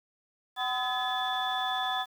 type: tone cluster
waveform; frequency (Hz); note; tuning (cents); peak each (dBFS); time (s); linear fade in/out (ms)
sine; 756 / 1014 / 1268 / 1714 / 3472; F#5 / B5 / D#6 / A6 / A7; +37 / +45 / +32 / -46 / -24; -31 / -35 / -37 / -35 / -33; 0.56-2.06; 50
effects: tanh soft clip ceiling -20 dBFS + 9-bit